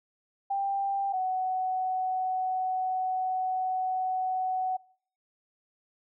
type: tone pair in turn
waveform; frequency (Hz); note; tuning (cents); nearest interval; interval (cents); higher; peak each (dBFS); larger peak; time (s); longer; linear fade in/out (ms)
sine; 790 / 746.2; G5 / F#5; +13 / +14; minor second; 99; first; -26; neither; 0.5-1.13 / 1.13-4.77; second; 10
effects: noise-tail reverb RT60 0.5 s tail -22 dB re dry